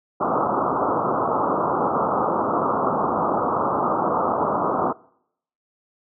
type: low-pass noise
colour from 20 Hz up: white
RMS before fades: -21 dBFS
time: 0.2-4.93 s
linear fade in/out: 10 ms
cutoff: 1300 Hz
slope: 96 dB/octave
effects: noise-tail reverb RT60 0.7 s tail -23 dB re dry + high-pass 200 Hz 12 dB/octave